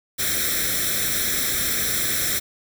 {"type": "noise with comb filter", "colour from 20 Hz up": "white", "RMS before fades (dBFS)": -23, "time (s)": [0.18, 2.4], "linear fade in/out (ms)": 20, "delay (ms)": 0.53, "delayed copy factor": 0.85, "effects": []}